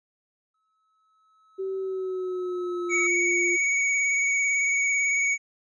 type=tone with exponential growth; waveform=triangle; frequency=1293 Hz; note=E6; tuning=34 cents flat; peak=-31 dBFS; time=0.54-3.07 s; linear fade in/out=5 ms; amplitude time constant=550 ms
type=tone with pitch glide; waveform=sine; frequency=383 to 349.2 Hz; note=G4 to F4; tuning=-40 to 0 cents; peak=-27 dBFS; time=1.58-3.57 s; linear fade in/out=20 ms; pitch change=-160 cents; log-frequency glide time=1.79-2.91 s
type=tone with vibrato; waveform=square; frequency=2244 Hz; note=C#7; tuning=21 cents sharp; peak=-22 dBFS; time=2.89-5.38 s; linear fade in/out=50 ms; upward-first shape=sine; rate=18 Hz; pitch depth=23 cents each way
effects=resampled to 22050 Hz